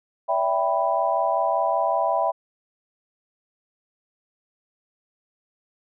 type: chord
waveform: sine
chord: E minor seventh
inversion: third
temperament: equal with one note detuned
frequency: 573.9 / 659.3 / 784 / 987.8 Hz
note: D5 / E5 / G5 / B5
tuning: -40 / 0 / 0 / 0 cents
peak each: -28 / -23 / -25 / -25 dBFS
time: 0.28-2.32 s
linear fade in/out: 20 ms
effects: none

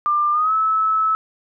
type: tone with pitch glide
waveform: sine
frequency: 1193 to 1301 Hz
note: D6 to E6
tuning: +27 to -23 cents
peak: -15 dBFS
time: 0.06-1.15 s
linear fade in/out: 0 ms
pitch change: +150 cents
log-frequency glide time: 0.32-0.53 s
effects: none

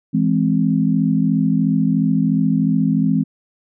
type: chord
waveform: sine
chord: E augmented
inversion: none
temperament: equal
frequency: 164.81 / 207.7 / 261.6 Hz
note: E3 / G#3 / B#3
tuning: 0 / 0 / 0 cents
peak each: -18 dBFS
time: 0.13-3.24 s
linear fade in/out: 20 ms
effects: none

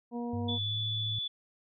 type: harmonic tone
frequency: 238.4 Hz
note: A#3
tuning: 39 cents sharp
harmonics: 1 / 2 / 3 / 4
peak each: -34 / -40 / -44 / -46 dBFS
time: 0.11-0.59 s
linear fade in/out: 50 ms
type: tone with pitch glide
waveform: sine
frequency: 99 to 108.59 Hz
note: G2 to A2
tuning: +18 to -22 cents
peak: -34 dBFS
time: 0.33-1.19 s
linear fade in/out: 5 ms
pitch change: +160 cents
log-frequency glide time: 0.5-0.78 s
type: tone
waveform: sine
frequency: 3457 Hz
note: A7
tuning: 31 cents flat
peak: -32 dBFS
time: 0.48-1.28 s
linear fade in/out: 10 ms
effects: none

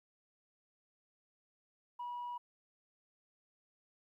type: tone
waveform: sine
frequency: 970 Hz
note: B5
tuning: 31 cents flat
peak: -38 dBFS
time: 1.99-2.38 s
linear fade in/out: 10 ms
effects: tanh soft clip ceiling -37 dBFS + 13-bit

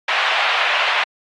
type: band-pass noise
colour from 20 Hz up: white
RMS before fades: -19 dBFS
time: 0.08-1.04 s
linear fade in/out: 5 ms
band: 660 to 3000 Hz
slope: 24 dB/octave
effects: AAC 32 kbps

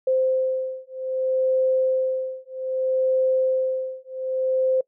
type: beating tone pair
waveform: sine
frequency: 520 / 520.63 Hz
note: C5 / C5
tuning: -11 / -9 cents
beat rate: 0.63 Hz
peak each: -23 dBFS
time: 0.07-4.81 s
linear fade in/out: 5 ms
effects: noise-tail reverb RT60 0.1 s tail -23 dB re dry

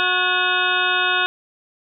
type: harmonic tone with a mistuned harmonic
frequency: 364.4 Hz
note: F#4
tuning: 26 cents flat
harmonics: 1 / 2 / 3 / 4 / 5 / 7 / 8 / 9 / 10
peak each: -30 / -27 / -25 / -20 / -30 / -24 / -29 / -31 / -25 dBFS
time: 0-1.26 s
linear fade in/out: 0 ms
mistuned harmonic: 5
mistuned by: -95 cents
effects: none

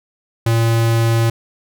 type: tone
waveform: square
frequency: 114.7 Hz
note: A#2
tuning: 28 cents flat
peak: -13 dBFS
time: 0.46-1.3 s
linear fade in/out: 5 ms
effects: none

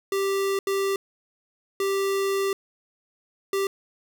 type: tone bursts at uneven times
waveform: square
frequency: 392 Hz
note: G4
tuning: in tune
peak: -23 dBFS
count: 4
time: 0.12-0.59 / 0.67-0.96 / 1.8-2.53 / 3.53-3.67 s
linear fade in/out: 2 ms
effects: none

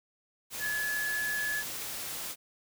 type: tone in noise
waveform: sine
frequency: 1707 Hz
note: G#6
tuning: 47 cents sharp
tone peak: -30 dBFS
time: 0.59-1.64 s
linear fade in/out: 50 ms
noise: white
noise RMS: -38 dBFS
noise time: 0.5-2.36 s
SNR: +5 dB
effects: none

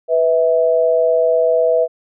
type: tone pair together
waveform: sine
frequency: 494.2 / 650.1 Hz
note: B4 / E5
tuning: +1 / -24 cents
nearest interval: perfect fourth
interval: 475 cents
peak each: -14 dBFS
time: 0.08-1.88 s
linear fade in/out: 50 ms
effects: none

